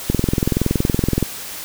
click train, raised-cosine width 3 ms, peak -3 dBFS, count 25, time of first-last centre 0.1-1.227 s, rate 21.3 Hz, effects white hiss -31 dBFS RMS until 1.64 s

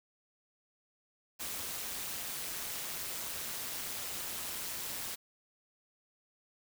white noise with amplitude modulation, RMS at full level -37 dBFS, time 1.39-5.16 s, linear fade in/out 20 ms, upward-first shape sine, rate 180 Hz, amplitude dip 60%, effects none

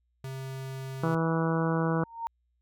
square tone, 133.1 Hz, C3, 30 cents sharp, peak -36 dBFS, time 0.24-1.15 s, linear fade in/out 2 ms
harmonic tone, 163.4 Hz, E3, 15 cents flat, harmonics 1 / 2 / 3 / 4 / 5 / 6 / 7 / 8 / 9, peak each -27 / -32 / -32 / -38 / -39 / -37 / -38 / -40 / -39 dBFS, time 1.03-2.04 s, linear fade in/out 5 ms
sine tone with exponential growth, 921 Hz, A#5, 21 cents flat, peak -27 dBFS, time 1.95-2.27 s, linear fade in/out 0 ms, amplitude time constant 69 ms
effects added 60 Hz sine -70 dBFS peak until 2.61 s

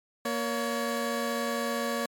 20% pulse tone pair together, 234.6 / 564.6 Hz, A#3 / C#5, +11 / +32 cents, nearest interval octave + minor third, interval 1521 cents, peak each -26 dBFS, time 0.25-2.06 s, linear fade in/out 5 ms, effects MP3 64 kbps

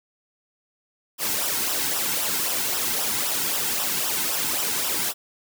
white noise with flanger, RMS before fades -25 dBFS, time 1.18-5.14 s, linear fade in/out 50 ms, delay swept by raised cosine 0.45 to 1.75 ms, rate 3.8 Hz, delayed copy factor -0.65, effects none

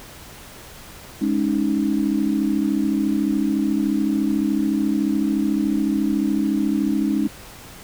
sine chord, Ab suspended fourth, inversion none, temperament equal, 207.7 / 277.2 / 311.1 Hz, Ab3 / Db4 / Eb4, 0 / 0 / 0 cents, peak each -22 dBFS, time 1.21-7.28 s, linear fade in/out 10 ms, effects pink hiss -41 dBFS RMS until 7.83 s

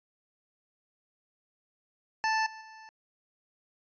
25% pulse tone with level steps, 880 Hz, A5, in tune, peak -22 / -40 / -44 dBFS, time 2.24-2.89 s, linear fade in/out 0 ms, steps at 2.46 / 2.61 s, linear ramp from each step 5 ms, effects resampled to 16000 Hz

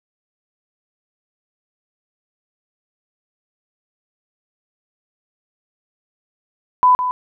sine tone with echo, 1000 Hz, B5, 21 cents sharp, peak -8 dBFS, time 6.83-6.95 s, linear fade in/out 0 ms, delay 160 ms, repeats 1, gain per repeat -9 dB, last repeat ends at 7.11 s, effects none

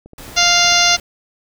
click train, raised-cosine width 2 ms, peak -25 dBFS, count 10, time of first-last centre 0.06-0.722 s, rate 13.6 Hz
pink noise, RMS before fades -35 dBFS, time 0.18-1 s, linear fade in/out 2 ms
harmonic tone, 698.5 Hz, F5, in tune, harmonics 1 / 2 / 3 / 4 / 5 / 6 / 7 / 8 / 9, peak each -19 / -19 / -19 / -19 / -19 / -19 / -19 / -19 / -19 dBFS, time 0.36-0.97 s, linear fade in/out 20 ms
effects none

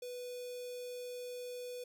square tone with notch filter, 493.9 Hz, B4, in tune, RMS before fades -44 dBFS, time 0.02-1.84 s, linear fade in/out 5 ms, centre 1400 Hz, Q 0.72, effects none

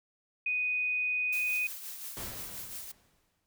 sine tone, 2489 Hz, D#7, in tune, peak -28 dBFS, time 0.46-1.67 s, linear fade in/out 5 ms
blue noise with tremolo, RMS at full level -40 dBFS, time 1.32-2.92 s, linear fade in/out 10 ms, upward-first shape triangle, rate 5.7 Hz, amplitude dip 50%
pink noise with exponential decay, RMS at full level -40 dBFS, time 2.17-3.46 s, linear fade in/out 0 ms, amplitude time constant 280 ms
effects noise-tail reverb RT60 0.1 s tail -22 dB re dry

